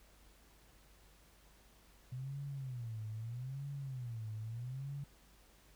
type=tone with vibrato; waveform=sine; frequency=123.7 Hz; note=B2; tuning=3 cents sharp; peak=-40 dBFS; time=2.12-5.04 s; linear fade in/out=5 ms; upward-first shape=sine; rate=0.79 Hz; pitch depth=230 cents each way; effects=added 50 Hz sine -65 dBFS peak until 5.75 s + pink hiss -66 dBFS RMS until 5.75 s

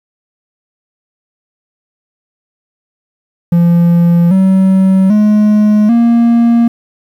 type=tone with pitch steps; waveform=triangle; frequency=171.4 / 190.18 / 211 / 234.1 Hz; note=F3 / F#3 / G#3 / A#3; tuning=-32 / +48 / +28 / +8 cents; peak=-3 dBFS; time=3.52-6.68 s; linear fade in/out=5 ms; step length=790 ms; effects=7-bit

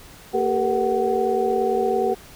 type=tone cluster; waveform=sine; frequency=228.7 / 390.3 / 442.3 / 479.6 / 747 Hz; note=A#3 / G4 / A4 / A#4 / F#5; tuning=-33 / -8 / +9 / +49 / +16 cents; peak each=-30 / -22 / -26 / -25 / -24 dBFS; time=0.33-2.15 s; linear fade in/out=20 ms; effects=pink hiss -45 dBFS RMS until 2.35 s

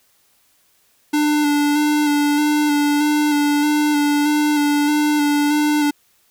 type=tone with vibrato; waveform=square; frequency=295.1 Hz; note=D4; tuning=8 cents sharp; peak=-15 dBFS; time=1.13-5.91 s; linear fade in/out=10 ms; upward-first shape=square; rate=1.6 Hz; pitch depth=19 cents each way; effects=white hiss -59 dBFS RMS until 6.3 s

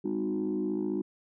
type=tone cluster; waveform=sine; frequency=200.8 / 254.1 / 308.8 / 364.6 Hz; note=G3 / B3 / D#4 / F#4; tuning=+42 / +49 / -13 / -25 cents; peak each=-33 / -36 / -31 / -32 dBFS; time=0.04-1.02 s; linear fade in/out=10 ms; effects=tanh soft clip ceiling -22 dBFS

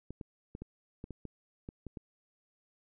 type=clicks; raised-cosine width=3 ms; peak=-29 dBFS; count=10; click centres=0.106 / 0.212 / 0.551 / 0.62 / 1.041 / 1.107 / 1.253 / 1.689 / 1.867 / 1.972 s; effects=none

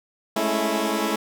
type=chord; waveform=15% pulse; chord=A major seventh; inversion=third; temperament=equal with one note detuned; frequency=209.8 / 220 / 277.2 / 329.6 Hz; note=G#3 / A3 / C#4 / E4; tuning=+18 / 0 / 0 / 0 cents; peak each=-22 / -21 / -23 / -19 dBFS; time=0.36-1.16 s; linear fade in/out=5 ms; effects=none

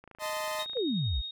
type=click train; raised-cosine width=0.5 ms; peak=-35 dBFS; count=21; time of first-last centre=0.04-0.77 s; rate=27.4 Hz
type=chord; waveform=sawtooth; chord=A diminished; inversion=second; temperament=equal with one note detuned; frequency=622.3 / 880 / 1033.3 Hz; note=Eb5 / A5 / C6; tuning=0 / 0 / -22 cents; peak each=-30 / -35 / -34 dBFS; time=0.19-0.66 s; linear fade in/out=50 ms
type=tone with tremolo; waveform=sine; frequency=3729 Hz; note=A#7; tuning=in tune; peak=-34 dBFS; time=0.59-1.31 s; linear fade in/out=5 ms; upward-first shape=triangle; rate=11 Hz; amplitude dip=35%
type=exponential sweep; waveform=sine; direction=down; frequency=554.4 to 51.91 Hz; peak=-27 dBFS; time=0.75-1.22 s; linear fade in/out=20 ms
effects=none

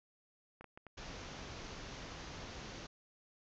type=clicks; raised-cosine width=0.5 ms; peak=-36 dBFS; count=4; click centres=0.61 / 0.643 / 0.775 / 0.867 s
type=low-pass noise; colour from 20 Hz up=pink; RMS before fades=-48 dBFS; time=0.97-2.87 s; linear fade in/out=10 ms; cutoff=6700 Hz; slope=96 dB/octave
effects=none

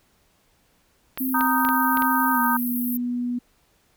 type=clicks; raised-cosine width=0.3 ms; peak=-15 dBFS; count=6; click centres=1.175 / 1.409 / 1.65 / 1.689 / 1.972 / 2.022 s
type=band-pass noise; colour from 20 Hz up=white; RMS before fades=-31 dBFS; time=1.18-2.97 s; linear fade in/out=2 ms; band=12000 to 16000 Hz; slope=48 dB/octave
type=tone with pitch glide; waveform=sine; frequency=260 to 244 Hz; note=C4 to B3; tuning=-11 to -21 cents; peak=-23 dBFS; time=1.2-3.39 s; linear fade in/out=10 ms; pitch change=-110 cents; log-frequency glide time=2.32-2.4 s
type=harmonic tone; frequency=310 Hz; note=D#4; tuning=6 cents flat; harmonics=3 / 4 / 5; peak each=-22 / -24 / -26 dBFS; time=1.34-2.57 s; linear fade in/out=5 ms
effects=pink hiss -63 dBFS RMS until 3.96 s

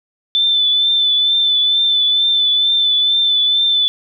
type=tone with vibrato; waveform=sine; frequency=3520 Hz; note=A7; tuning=in tune; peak=-11 dBFS; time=0.35-3.88 s; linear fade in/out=0 ms; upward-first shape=triangle; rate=2.2 Hz; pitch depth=34 cents each way; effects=none

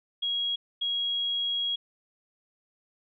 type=tone bursts at uneven times; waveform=sine; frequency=3300 Hz; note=G#7; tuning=12 cents flat; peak=-26 dBFS; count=2; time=0.22-0.56 / 0.81-1.76 s; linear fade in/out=10 ms; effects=none

